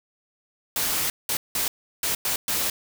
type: noise bursts at uneven times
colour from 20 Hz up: white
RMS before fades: -25 dBFS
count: 6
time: 0.76-1.1 / 1.29-1.37 / 1.55-1.68 / 2.03-2.15 / 2.25-2.36 / 2.48-2.7 s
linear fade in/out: 2 ms
effects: none